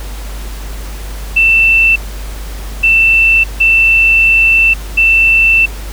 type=tone bursts at uneven times; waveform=sine; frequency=2672 Hz; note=E7; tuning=23 cents sharp; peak=-5 dBFS; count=4; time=1.36-1.96 / 2.83-3.44 / 3.6-4.74 / 4.97-5.66 s; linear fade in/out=10 ms; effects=added 50 Hz sine -21 dBFS peak until 5.92 s + pink hiss -31 dBFS RMS until 5.92 s